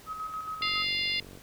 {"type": "tone with tremolo", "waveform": "sine", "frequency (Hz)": 1272, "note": "D#6", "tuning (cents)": 38, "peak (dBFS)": -32, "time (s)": [0.06, 0.86], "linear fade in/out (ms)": 50, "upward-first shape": "square", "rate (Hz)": 7.2, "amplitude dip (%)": 45}
{"type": "click train", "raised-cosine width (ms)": 2, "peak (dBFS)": -34, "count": 37, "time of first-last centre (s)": [0.61, 1.374], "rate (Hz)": 47.1}
{"type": "harmonic tone", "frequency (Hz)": 698.5, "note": "F5", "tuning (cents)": 0, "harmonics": [3, 4, 5, 6, 7], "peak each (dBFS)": [-32, -33, -34, -35, -35], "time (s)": [0.62, 1.2], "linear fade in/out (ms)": 2}
{"effects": ["pink hiss -52 dBFS RMS until 1.42 s"]}